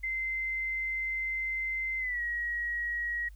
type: tone with pitch glide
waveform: sine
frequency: 2074 to 1901.9 Hz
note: C7 to A#6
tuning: -16 to +34 cents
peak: -30 dBFS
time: 0.03-3.29 s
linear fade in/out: 10 ms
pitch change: -150 cents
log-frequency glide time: 1.99-2.21 s
effects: added 50 Hz sine -46 dBFS peak until 3.35 s + white hiss -69 dBFS RMS until 3.35 s